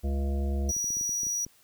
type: harmonic tone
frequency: 69.3 Hz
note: C#2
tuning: in tune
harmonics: 1 / 3 / 5 / 7 / 9 / 10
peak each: -26 / -36 / -40 / -43 / -45 / -46 dBFS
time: 0.03-0.72 s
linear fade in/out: 20 ms
type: tone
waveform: square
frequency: 5800 Hz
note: F#8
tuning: 35 cents flat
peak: -28 dBFS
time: 0.69-1.45 s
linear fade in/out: 2 ms
type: clicks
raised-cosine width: 3 ms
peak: -33 dBFS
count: 9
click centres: 0.766 / 0.843 / 0.905 / 0.969 / 1.011 / 1.093 / 1.233 / 1.268 / 1.465 s
effects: white hiss -61 dBFS RMS until 1.63 s